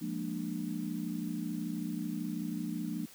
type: chord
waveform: sine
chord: Bb dominant seventh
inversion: second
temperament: equal with one note detuned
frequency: 174.61 / 207.7 / 233.1 / 298.6 Hz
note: F3 / Ab3 / Bb3 / D4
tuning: 0 / 0 / 0 / +29 cents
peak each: -39 / -40 / -39 / -39 dBFS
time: 0.01-3.06 s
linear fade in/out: 10 ms
effects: white hiss -55 dBFS RMS until 3.14 s